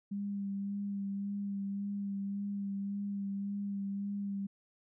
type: tone with vibrato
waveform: sine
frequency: 199.8 Hz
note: G3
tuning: 33 cents sharp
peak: -34 dBFS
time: 0.11-4.47 s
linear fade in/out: 10 ms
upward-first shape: sine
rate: 1.8 Hz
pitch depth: 19 cents each way
effects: none